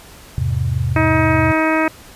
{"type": "chord", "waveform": "sine", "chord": "E augmented", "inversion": "none", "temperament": "just", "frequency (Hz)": [82.41, 103.01, 128.76], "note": ["E2", "G#2", "B#2"], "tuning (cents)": [0, -14, -27], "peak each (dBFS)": [-21, -21, -19], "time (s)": [0.38, 1.52], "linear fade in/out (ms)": 0}
{"type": "harmonic tone", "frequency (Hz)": 316.8, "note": "D#4", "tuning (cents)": 31, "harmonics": [1, 2, 3, 4, 5, 6, 7, 8], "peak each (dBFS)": [-17, -20, -22, -23, -24, -25, -25, -26], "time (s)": [0.96, 1.88], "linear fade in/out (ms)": 2}
{"effects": ["pink hiss -41 dBFS RMS until 2.15 s", "resampled to 32000 Hz"]}